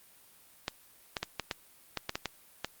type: clicks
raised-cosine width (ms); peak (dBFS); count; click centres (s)
0.2; -14; 10; 0.681 / 1.168 / 1.23 / 1.397 / 1.512 / 1.973 / 2.094 / 2.155 / 2.257 / 2.646
effects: white hiss -59 dBFS RMS until 2.8 s + Opus 32 kbps